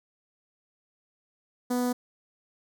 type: tone with notch filter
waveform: sawtooth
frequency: 246.9 Hz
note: B3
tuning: in tune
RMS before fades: -27 dBFS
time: 1.7-1.93 s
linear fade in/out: 10 ms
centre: 2600 Hz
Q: 0.55
effects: none